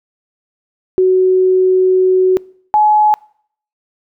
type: tone pair in turn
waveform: sine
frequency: 372.2 / 848 Hz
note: F#4 / G#5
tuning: +10 / +36 cents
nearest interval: octave + major second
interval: 1426 cents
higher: second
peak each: -7 dBFS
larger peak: neither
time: 0.98-2.37 / 2.74-3.14 s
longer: first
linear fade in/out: 0 ms
effects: noise-tail reverb RT60 0.6 s tail -25 dB re dry